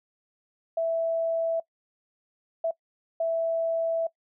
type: tone bursts at uneven times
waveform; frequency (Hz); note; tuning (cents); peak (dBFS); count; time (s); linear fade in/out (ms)
sine; 659.3; E5; 0; -23; 3; 0.77-1.6 / 2.64-2.71 / 3.2-4.07; 5
effects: noise-tail reverb RT60 0.1 s tail -22 dB re dry